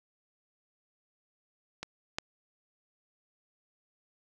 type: clicks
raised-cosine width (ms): 0.2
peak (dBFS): -20 / -14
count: 2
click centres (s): 1.83 / 2.185
effects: none